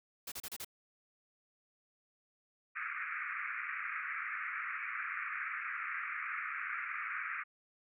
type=noise bursts; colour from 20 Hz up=white; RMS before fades=-43 dBFS; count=5; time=0.27-0.647 s; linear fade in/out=5 ms; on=49 ms; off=33 ms
type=band-pass noise; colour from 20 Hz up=pink; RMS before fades=-40 dBFS; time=2.75-7.44 s; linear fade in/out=20 ms; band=1200 to 2400 Hz; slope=96 dB/octave
effects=none